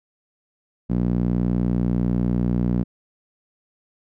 sawtooth tone with band-pass filter, 60.1 Hz, B1, 46 cents flat, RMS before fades -21 dBFS, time 0.89-2.84 s, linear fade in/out 20 ms, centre 200 Hz, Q 2, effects none

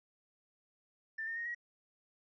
triangle tone with pitch steps, 1781 / 1821.6 / 1863.1 / 1905.5 Hz, A6 / A#6 / A#6 / A#6, +21 / -40 / -1 / +38 cents, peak -33 dBFS, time 1.18-1.548 s, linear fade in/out 10 ms, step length 92 ms, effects tanh soft clip ceiling -35 dBFS + resampled to 16000 Hz

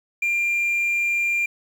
triangle tone, 2389 Hz, D7, 29 cents sharp, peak -17 dBFS, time 0.22-1.46 s, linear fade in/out 5 ms, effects tanh soft clip ceiling -13 dBFS + 8-bit

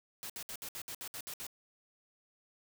white noise bursts, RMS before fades -43 dBFS, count 10, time 0.23-1.467 s, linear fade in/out 0 ms, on 67 ms, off 63 ms, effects none

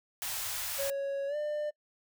white band-stop noise, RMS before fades -36 dBFS, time 0.22-0.9 s, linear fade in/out 0 ms, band 120 to 590 Hz, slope 24 dB/octave
triangle tone with pitch glide, 554.4 to 597.6 Hz, C#5 to D5, 0 to +30 cents, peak -29 dBFS, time 0.78-1.71 s, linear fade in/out 20 ms, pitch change +130 cents, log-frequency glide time 1.27-1.36 s
effects noise-tail reverb RT60 0.1 s tail -24 dB re dry

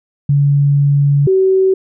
sine tone pair in turn, 142.3 / 379.9 Hz, C#3 / F#4, +46 / +46 cents, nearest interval octave + perfect fourth, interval 1700 cents, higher second, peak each -8 dBFS, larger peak neither, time 0.29-1.27 / 1.27-1.74 s, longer first, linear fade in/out 5 ms, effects none

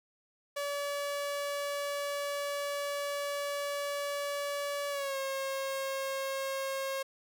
sawtooth tone with pitch glide, 572 to 539.9 Hz, D5 to C#5, -46 to -46 cents, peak -29 dBFS, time 0.56-7.03 s, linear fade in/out 10 ms, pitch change -100 cents, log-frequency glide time 4.9-5.17 s, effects none

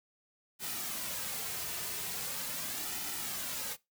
white noise with flanger, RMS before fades -38 dBFS, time 0.59-3.77 s, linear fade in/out 50 ms, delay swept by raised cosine 1.8 to 3.7 ms, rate 0.41 Hz, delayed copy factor -0.5, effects noise-tail reverb RT60 0.2 s tail -20 dB re dry

